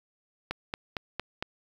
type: click train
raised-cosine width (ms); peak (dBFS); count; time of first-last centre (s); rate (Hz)
0.3; -15; 5; 0.51-1.425; 4.37
effects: 8-bit